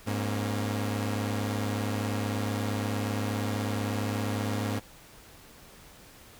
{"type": "tone cluster", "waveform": "sawtooth", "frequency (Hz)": [103.8, 236, 271.4], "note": ["G#2", "A#3", "C#4"], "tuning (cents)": [0, 22, -36], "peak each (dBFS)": [-26, -31, -32], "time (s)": [0.06, 4.8], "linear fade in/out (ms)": 20, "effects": ["pink hiss -52 dBFS RMS until 6.39 s"]}